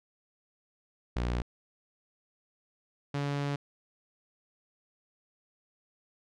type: tone pair in turn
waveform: sawtooth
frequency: 60.1 / 142.54 Hz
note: B1 / C#3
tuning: -46 / +49 cents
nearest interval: octave + minor third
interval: 1495 cents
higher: second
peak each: -25 / -26 dBFS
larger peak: first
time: 1.16-1.42 / 3.14-3.56 s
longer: second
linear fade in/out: 5 ms
effects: low-pass 5000 Hz 12 dB/octave